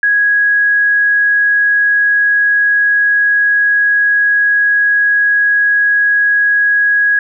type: tone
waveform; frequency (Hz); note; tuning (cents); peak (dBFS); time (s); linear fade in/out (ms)
sine; 1660; G#6; -1; -8; 0.03-7.19; 2
effects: none